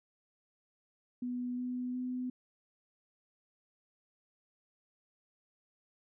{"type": "tone with pitch steps", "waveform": "sine", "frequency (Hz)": [246.9, 249.3, 251.8], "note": ["B3", "B3", "B3"], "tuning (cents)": [0, 16, 34], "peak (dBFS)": -34, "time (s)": [1.22, 2.3], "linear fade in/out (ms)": 5, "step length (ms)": 360, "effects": []}